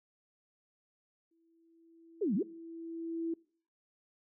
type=tone with exponential growth; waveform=sine; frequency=330.7 Hz; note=E4; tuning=6 cents sharp; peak=-31 dBFS; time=1.31-3.34 s; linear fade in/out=5 ms; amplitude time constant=440 ms
type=exponential two-way sweep; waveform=sine; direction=down then up; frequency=465.6 to 174 to 465.6 Hz; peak=-28 dBFS; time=2.21-2.43 s; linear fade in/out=10 ms; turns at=2.35 s
effects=noise-tail reverb RT60 0.5 s tail -24 dB re dry